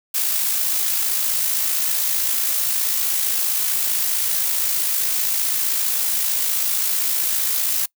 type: noise with amplitude modulation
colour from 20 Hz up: blue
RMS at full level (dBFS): -19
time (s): 0.14-7.86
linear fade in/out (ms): 10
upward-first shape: sine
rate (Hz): 55.4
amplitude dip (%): 35
effects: noise-tail reverb RT60 0.1 s tail -24 dB re dry